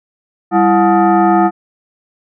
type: tone with frequency modulation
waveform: sine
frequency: 196 Hz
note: G3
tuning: in tune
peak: -7 dBFS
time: 0.51-1.51 s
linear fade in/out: 50 ms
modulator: 530 Hz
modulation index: 1.7
effects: none